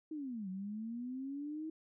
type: linear two-way sweep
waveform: sine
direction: down then up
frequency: 320.5 to 183.6 to 320.5 Hz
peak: -39 dBFS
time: 0.11-1.7 s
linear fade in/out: 5 ms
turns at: 0.49 s
effects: none